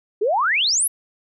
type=exponential sweep; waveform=sine; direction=up; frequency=385.9 to 11840 Hz; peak=-16 dBFS; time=0.21-0.88 s; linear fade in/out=10 ms; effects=none